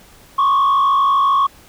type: tone with frequency modulation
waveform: sine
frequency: 1108.7 Hz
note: C#6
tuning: in tune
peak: -9 dBFS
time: 0.38-1.47 s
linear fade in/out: 10 ms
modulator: 52.6 Hz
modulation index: 0.78
effects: tanh soft clip ceiling -10 dBFS + pink hiss -46 dBFS RMS until 1.68 s